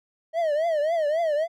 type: tone with vibrato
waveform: triangle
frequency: 630 Hz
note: D#5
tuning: 21 cents sharp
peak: -19 dBFS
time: 0.33-1.48 s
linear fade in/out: 50 ms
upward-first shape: triangle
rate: 3.7 Hz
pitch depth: 170 cents each way
effects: none